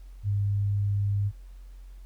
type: tone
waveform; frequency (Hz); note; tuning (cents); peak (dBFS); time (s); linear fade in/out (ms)
sine; 101; G#2; -48; -23; 0.23-1.32; 50
effects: added 45 Hz sine -42 dBFS peak until 2.05 s + pink hiss -65 dBFS RMS until 2.05 s